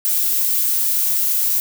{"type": "noise", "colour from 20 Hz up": "violet", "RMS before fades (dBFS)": -18, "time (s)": [0.05, 1.6], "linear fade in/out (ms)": 0, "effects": []}